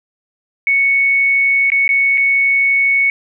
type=tone with dropouts; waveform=sine; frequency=2217 Hz; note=C#7; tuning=in tune; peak=-10 dBFS; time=0.67-3.1 s; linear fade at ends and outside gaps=1 ms; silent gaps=1.702-1.719 / 1.878-1.891 / 2.175-2.179 s; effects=none